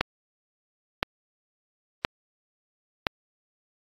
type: click train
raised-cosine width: 0.3 ms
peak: -5 dBFS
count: 4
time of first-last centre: 0.01-3.068 s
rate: 0.981 Hz
effects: AAC 32 kbps